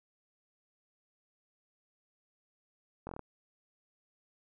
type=slowing click train; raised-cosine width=1 ms; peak=-27 dBFS; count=6; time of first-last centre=3.07-3.193 s; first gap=21 ms; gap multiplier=1.08; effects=none